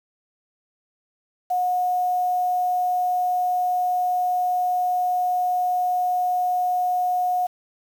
sine tone with quantisation, 725 Hz, F#5, 35 cents flat, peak -19 dBFS, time 1.5-7.47 s, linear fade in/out 10 ms, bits 7, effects none

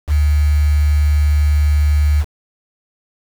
sine tone with quantisation, 74 Hz, D2, 14 cents sharp, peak -10 dBFS, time 0.07-2.25 s, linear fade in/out 50 ms, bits 5, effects none

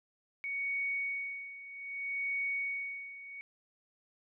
sine tone with tremolo, 2233 Hz, C#7, 12 cents sharp, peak -31 dBFS, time 0.44-3.41 s, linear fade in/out 0 ms, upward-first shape sine, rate 0.63 Hz, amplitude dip 80%, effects none

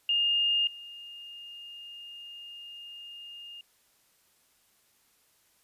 sine tone with level steps, 2827 Hz, F7, 20 cents sharp, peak -23 / -42 dBFS, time 0.09-3.61 s, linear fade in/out 2 ms, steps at 0.67 s, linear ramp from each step 2 ms, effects white hiss -67 dBFS RMS until 5.63 s + resampled to 32000 Hz

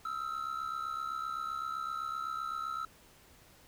triangle ring-modulated tone, 1317 Hz, E6, 2 cents flat, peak -30 dBFS, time 0.05-2.85 s, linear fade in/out 2 ms, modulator 33.9 Hz, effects pink hiss -60 dBFS RMS until 3.67 s

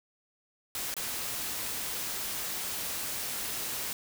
white noise with dropouts, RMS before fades -35 dBFS, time 0.75-3.93 s, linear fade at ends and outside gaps 1 ms, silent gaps 0.941-0.966 s, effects none

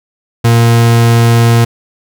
40% pulse tone, 116.7 Hz, A#2, 2 cents sharp, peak -4 dBFS, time 0.44-1.65 s, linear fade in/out 10 ms, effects none

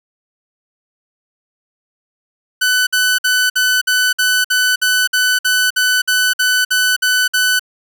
sawtooth tone bursts, 1500 Hz, F#6, 23 cents sharp, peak -8 dBFS, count 16, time 2.61-7.595 s, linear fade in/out 10 ms, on 260 ms, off 55 ms, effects none

